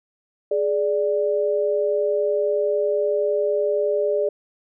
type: tone pair together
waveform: sine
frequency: 418.1 / 587.3 Hz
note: G#4 / D5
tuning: +12 / 0 cents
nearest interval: tritone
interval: 588 cents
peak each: -21 / -21 dBFS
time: 0.51-4.29 s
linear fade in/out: 5 ms
effects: none